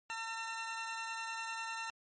20% pulse tone pair together, 905 / 1352.5 Hz, A5 / E6, +48 / +44 cents, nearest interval perfect fifth, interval 696 cents, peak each -36 / -38 dBFS, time 0.1-1.9 s, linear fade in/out 0 ms, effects MP3 32 kbps

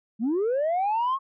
sine linear sweep, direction up, 203.7 to 1103 Hz, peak -20 dBFS, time 0.19-1.19 s, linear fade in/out 50 ms, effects tanh soft clip ceiling -20 dBFS

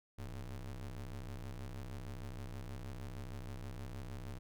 40% pulse ring-modulated tone, 65.41 Hz, C2, in tune, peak -39 dBFS, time 0.18-4.39 s, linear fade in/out 10 ms, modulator 35.9 Hz, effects none

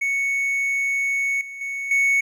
triangle tone with level steps, 2217 Hz, C#7, in tune, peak -18 / -31 / -24 / -14 dBFS, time 0.01-2.21 s, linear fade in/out 10 ms, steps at 1.41 / 1.61 / 1.91 s, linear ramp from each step 2 ms, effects none

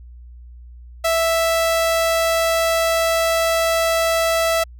sawtooth tone, 659.3 Hz, E5, in tune, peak -12 dBFS, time 1.04-4.64 s, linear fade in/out 10 ms, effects added 60 Hz sine -37 dBFS peak until 4.79 s

